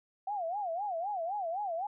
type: tone with vibrato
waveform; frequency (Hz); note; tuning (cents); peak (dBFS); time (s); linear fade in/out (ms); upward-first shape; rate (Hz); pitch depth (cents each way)
sine; 740; F#5; 0; -32; 0.27-1.87; 5; sine; 3.9; 220
effects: none